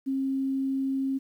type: tone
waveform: sine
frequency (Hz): 268.7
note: C4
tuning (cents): +46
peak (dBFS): -25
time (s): 0.06-1.19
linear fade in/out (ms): 20
effects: 10-bit